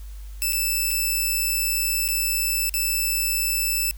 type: tone with dropouts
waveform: 5% pulse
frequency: 2637 Hz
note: E7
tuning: in tune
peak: -12 dBFS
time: 0.42-3.91 s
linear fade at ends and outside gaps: 0 ms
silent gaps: 0.524-0.531 / 0.908-0.912 / 2.079-2.087 / 2.694-2.74 s
effects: added 50 Hz sine -34 dBFS peak until 3.97 s + white hiss -53 dBFS RMS until 3.97 s